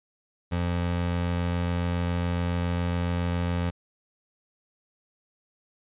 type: tone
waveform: 25% pulse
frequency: 87.2 Hz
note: F2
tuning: 2 cents flat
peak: -21 dBFS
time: 0.51-3.71 s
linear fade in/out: 20 ms
effects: resampled to 8000 Hz